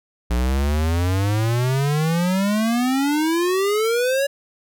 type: exponential sweep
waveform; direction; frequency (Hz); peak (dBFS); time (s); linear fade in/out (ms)
square; up; 58.27 to 567; -18; 0.3-4.27; 10
effects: none